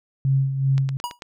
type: tone with tremolo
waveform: sine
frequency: 135.4 Hz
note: C#3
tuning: 40 cents flat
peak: -15 dBFS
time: 0.25-0.97 s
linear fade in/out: 0 ms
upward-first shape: sine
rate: 2.6 Hz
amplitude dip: 60%
type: click train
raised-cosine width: 0.2 ms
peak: -17 dBFS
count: 5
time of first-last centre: 0.78-1.222 s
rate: 9.06 Hz
type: tone with exponential decay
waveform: square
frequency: 967 Hz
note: B5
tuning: 37 cents flat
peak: -22 dBFS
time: 1.04-1.19 s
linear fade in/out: 0 ms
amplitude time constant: 31 ms
effects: none